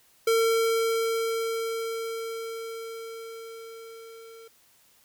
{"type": "tone with level ramp", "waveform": "square", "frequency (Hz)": 453.9, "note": "A#4", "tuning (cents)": -46, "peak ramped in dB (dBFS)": [-20, -46], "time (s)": [0.27, 4.48], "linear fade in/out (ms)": 5, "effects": ["white hiss -61 dBFS RMS until 5.04 s"]}